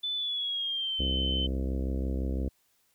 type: tone with pitch glide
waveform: sine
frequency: 3500 to 3065 Hz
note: A7 to G7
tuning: -10 to -40 cents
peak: -29 dBFS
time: 0.03-1.47 s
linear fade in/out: 10 ms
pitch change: -230 cents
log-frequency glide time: 0.15-1.02 s
type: harmonic tone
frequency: 65.9 Hz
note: C2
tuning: 13 cents sharp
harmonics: 1 / 2 / 3 / 4 / 5 / 6 / 7 / 8 / 9 / 10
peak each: -29 / -42 / -38 / -38 / -41 / -45 / -45 / -45 / -53 / -55 dBFS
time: 0.99-2.49 s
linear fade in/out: 10 ms
effects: white hiss -70 dBFS RMS until 2.94 s